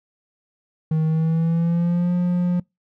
triangle tone with pitch glide, 158 to 177.35 Hz, D#3 to F3, +27 to +27 cents, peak -15 dBFS, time 0.91-2.6 s, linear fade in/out 5 ms, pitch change +200 cents, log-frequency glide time 1.06-2.13 s, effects noise-tail reverb RT60 0.2 s tail -26 dB re dry

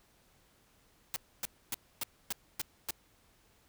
white noise bursts, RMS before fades -35 dBFS, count 7, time 1.14-2.907 s, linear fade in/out 0 ms, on 21 ms, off 270 ms, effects pink hiss -67 dBFS RMS until 3.68 s

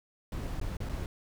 brown noise with dropouts, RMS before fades -35 dBFS, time 0.32-1.06 s, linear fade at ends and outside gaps 2 ms, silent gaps 0.6-0.613 / 0.769-0.803 / 0.89-0.894 s, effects none

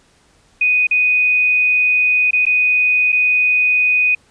sine tone with dropouts, 2489 Hz, D#7, in tune, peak -11 dBFS, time 0.61-4.15 s, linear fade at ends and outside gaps 5 ms, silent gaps 0.87-0.91 / 2.309-2.331 / 2.454-2.465 / 3.121-3.126 s, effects pink hiss -54 dBFS RMS until 4.3 s + resampled to 22050 Hz

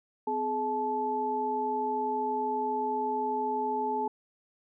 sine tone cluster, 255.2 / 422.6 / 868 Hz, C4 / G#4 / A5, -43 / +30 / -24 cents, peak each -37 / -33 / -29 dBFS, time 0.27-4.08 s, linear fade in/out 5 ms, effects none

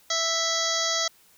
harmonic tone, 659.3 Hz, E5, in tune, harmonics 1 / 2 / 3 / 5 / 6 / 7 / 8 / 9 / 10, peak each -32 / -32 / -32 / -32 / -32 / -32 / -32 / -32 / -32 dBFS, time 0.1-1.08 s, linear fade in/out 5 ms, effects white hiss -58 dBFS RMS until 1.37 s

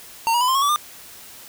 square tone with pitch steps, 914 / 956.7 / 1001.3 / 1048.1 / 1097 / 1148.2 / 1201.9 Hz, A#5 / A#5 / B5 / C6 / C#6 / D6 / D6, -34 / +45 / +24 / +3 / -18 / -39 / +40 cents, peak -17 dBFS, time 0.27-0.76 s, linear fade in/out 0 ms, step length 70 ms, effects white hiss -42 dBFS RMS until 1.48 s

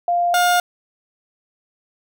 sine / 30% pulse tone pair in turn, 698.5 / 711.1 Hz, F5 / F5, 0 / +31 cents, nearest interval unison, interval 31 cents, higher second, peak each -15 / -11 dBFS, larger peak second, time 0.08-0.34 / 0.34-0.6 s, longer neither, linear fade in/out 2 ms, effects none

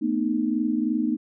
sine tone cluster, 224.9 / 248.1 / 307.4 Hz, A3 / B3 / D#4, +38 / +8 / -21 cents, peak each -26 / -26 / -25 dBFS, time 0.01-1.17 s, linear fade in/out 20 ms, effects none

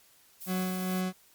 violet noise, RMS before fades -42 dBFS, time 0.4-1.02 s, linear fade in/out 20 ms
40% pulse tone with tremolo, 185 Hz, F#3, in tune, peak -27 dBFS, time 0.46-1.13 s, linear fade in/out 50 ms, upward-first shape sine, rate 2.4 Hz, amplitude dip 35%
effects white hiss -61 dBFS RMS until 1.34 s + MP3 96 kbps

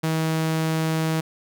sawtooth tone, 160 Hz, D#3, 49 cents sharp, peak -17 dBFS, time 0.03-1.21 s, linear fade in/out 10 ms, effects none

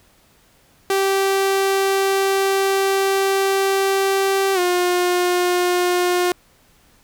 sawtooth tone with pitch glide, 389.3 to 357 Hz, G4 to F4, -12 to +38 cents, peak -12 dBFS, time 0.9-6.32 s, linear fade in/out 2 ms, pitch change -150 cents, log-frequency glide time 4.54-4.59 s, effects pink hiss -55 dBFS RMS until 7.03 s

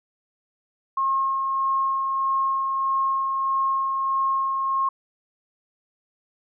sine tone with tremolo, 1077 Hz, C6, 50 cents sharp, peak -19 dBFS, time 0.97-4.89 s, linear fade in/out 5 ms, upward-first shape sine, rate 1.6 Hz, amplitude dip 30%, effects none

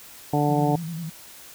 harmonic tone, 146.83 Hz, D3, in tune, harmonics 1 / 2 / 3 / 4 / 5 / 6, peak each -23 / -24 / -28 / -30 / -25 / -30 dBFS, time 0.33-0.76 s, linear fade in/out 5 ms
sine tone with vibrato, 164.81 Hz, E3, in tune, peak -29 dBFS, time 0.48-1.1 s, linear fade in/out 10 ms, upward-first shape square, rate 10 Hz, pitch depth 66 cents each way
effects white hiss -45 dBFS RMS until 1.54 s

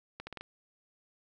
accelerating click train, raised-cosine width 0.3 ms, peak -25 dBFS, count 5, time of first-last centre 0.2-0.41 s, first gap 70 ms, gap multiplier 0.81, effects none

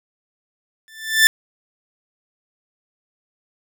sawtooth tone with exponential growth, 1767 Hz, A6, 7 cents sharp, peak -3 dBFS, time 0.88-1.27 s, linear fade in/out 0 ms, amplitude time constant 84 ms, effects none

